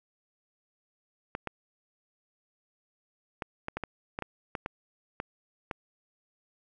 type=clicks; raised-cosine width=0.5 ms; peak=-18 dBFS; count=12; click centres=1.351 / 1.473 / 3.422 / 3.684 / 3.77 / 3.837 / 4.189 / 4.223 / 4.552 / 4.661 / 5.201 / 5.712 s; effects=none